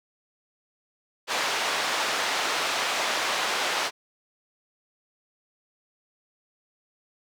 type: band-pass noise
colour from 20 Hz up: pink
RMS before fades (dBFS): -27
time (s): 1.27-3.91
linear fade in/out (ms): 50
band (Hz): 690 to 5200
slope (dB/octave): 12
effects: none